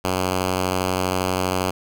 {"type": "tone", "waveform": "5% pulse", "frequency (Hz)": 92.5, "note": "F#2", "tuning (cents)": 0, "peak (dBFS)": -9, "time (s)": [0.04, 1.71], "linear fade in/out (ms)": 10, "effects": []}